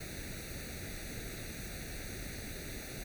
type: noise with comb filter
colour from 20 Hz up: pink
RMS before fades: -43 dBFS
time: 0-3.04 s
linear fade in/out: 10 ms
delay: 0.48 ms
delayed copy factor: +0.9
effects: none